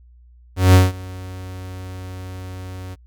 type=tone with ADSR envelope; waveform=45% pulse; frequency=92.6 Hz; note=F#2; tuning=2 cents sharp; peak=-6 dBFS; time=0.56-2.96 s; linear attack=180 ms; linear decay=180 ms; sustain=-24 dB; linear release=30 ms; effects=added 60 Hz sine -45 dBFS peak until 3.06 s